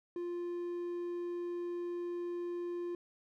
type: tone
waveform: triangle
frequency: 349.2 Hz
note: F4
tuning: in tune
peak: -34 dBFS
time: 0.16-2.95 s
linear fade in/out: 2 ms
effects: none